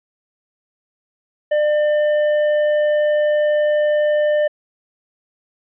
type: tone with tanh clipping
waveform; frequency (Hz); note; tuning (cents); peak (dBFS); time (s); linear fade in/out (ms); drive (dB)
sine; 599; D5; +34; -15; 1.51-4.48; 10; 8
effects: resampled to 8000 Hz